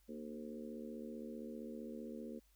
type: harmonic tone with a mistuned harmonic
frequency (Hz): 75.4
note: D2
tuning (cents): +46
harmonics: 3 / 4 / 5 / 6 / 7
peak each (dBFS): -47 / -53 / -53 / -53 / -54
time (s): 0.08-2.4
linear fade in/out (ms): 20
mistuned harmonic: 3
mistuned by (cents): +40
effects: added 50 Hz sine -69 dBFS peak until 2.55 s + white hiss -75 dBFS RMS until 2.55 s